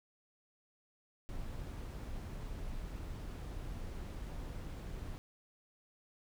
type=noise; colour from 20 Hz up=brown; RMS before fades=-43 dBFS; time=1.29-5.18 s; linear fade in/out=0 ms; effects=none